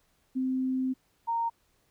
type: tone pair in turn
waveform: sine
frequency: 259.6 / 925.1 Hz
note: C4 / A#5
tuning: -13 / -13 cents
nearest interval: octave + minor seventh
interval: 2200 cents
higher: second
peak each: -26 dBFS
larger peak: neither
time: 0.35-0.94 / 1.27-1.5 s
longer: first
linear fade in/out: 20 ms
effects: pink hiss -70 dBFS RMS until 1.9 s